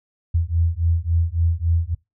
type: beating tone pair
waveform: sine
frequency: 82.1 / 85.7 Hz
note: E2 / F2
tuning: -6 / -32 cents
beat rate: 3.6 Hz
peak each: -20 dBFS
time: 0.34-1.95 s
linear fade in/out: 10 ms
effects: noise-tail reverb RT60 0.2 s tail -23 dB re dry